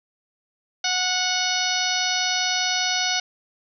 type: harmonic tone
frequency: 735 Hz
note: F#5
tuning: 12 cents flat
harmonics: 1 / 2 / 3 / 4 / 5 / 6 / 7 / 8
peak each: -29 / -29 / -29 / -29 / -29 / -29 / -29 / -29 dBFS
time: 0.84-3.2 s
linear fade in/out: 5 ms
effects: none